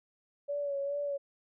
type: tone with vibrato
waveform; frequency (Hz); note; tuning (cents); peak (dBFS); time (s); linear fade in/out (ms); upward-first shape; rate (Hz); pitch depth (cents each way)
sine; 567; C#5; +39; -31; 0.48-1.18; 20; sine; 2.4; 34
effects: none